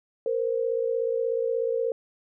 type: tone pair together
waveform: sine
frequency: 462.4 / 519 Hz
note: A#4 / C5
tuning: -14 / -14 cents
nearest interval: major second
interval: 200 cents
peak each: -25 / -28 dBFS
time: 0.26-1.92 s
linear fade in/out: 2 ms
effects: none